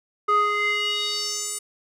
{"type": "tone with band-pass filter sweep", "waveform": "square", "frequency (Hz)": 415.3, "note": "G#4", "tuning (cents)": 0, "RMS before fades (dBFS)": -24, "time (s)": [0.28, 1.59], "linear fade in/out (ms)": 10, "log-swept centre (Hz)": [1100, 9100], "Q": 3.8, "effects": []}